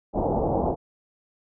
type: low-pass noise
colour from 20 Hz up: white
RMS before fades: -24 dBFS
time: 0.13-0.76 s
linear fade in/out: 50 ms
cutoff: 830 Hz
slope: 48 dB/octave
effects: none